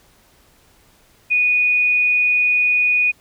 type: tone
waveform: sine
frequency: 2470 Hz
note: D#7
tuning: 13 cents flat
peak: -13 dBFS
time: 1.3-3.12 s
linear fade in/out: 20 ms
effects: pink hiss -54 dBFS RMS until 3.2 s